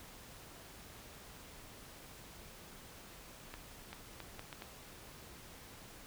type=accelerating click train; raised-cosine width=0.3 ms; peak=-29 dBFS; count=6; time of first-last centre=3.54-4.622 s; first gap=390 ms; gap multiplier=0.7; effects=pink hiss -54 dBFS RMS until 6.06 s

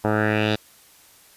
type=tone with low-pass filter sweep; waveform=10% pulse; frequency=107 Hz; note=A2; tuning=48 cents flat; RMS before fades=-21 dBFS; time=0.04-0.56 s; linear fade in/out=10 ms; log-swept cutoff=1000 to 4000 Hz; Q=3.1; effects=white hiss -52 dBFS RMS until 1.36 s + resampled to 32000 Hz

